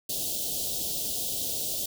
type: band-stop noise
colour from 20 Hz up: white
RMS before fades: -31 dBFS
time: 0.09-1.86 s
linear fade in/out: 5 ms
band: 720 to 3100 Hz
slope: 48 dB/octave
effects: none